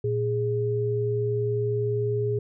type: tone pair together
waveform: sine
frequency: 116.2 / 414.1 Hz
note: A#2 / G#4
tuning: -5 / -5 cents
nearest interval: octave + minor seventh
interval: 2200 cents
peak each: -26 / -25 dBFS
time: 0.04-2.39 s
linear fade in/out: 5 ms
effects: none